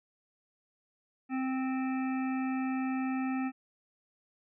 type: harmonic tone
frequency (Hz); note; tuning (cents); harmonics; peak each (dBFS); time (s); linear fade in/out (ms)
261.5; C4; -1; 1 / 3 / 5 / 7 / 9 / 10; -30 / -40 / -44 / -46 / -48 / -49; 1.29-3.52; 50
effects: none